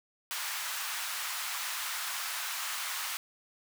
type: high-pass noise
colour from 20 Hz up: pink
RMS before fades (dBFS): -36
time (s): 0.31-3.17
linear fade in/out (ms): 0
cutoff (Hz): 1000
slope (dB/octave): 24
effects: none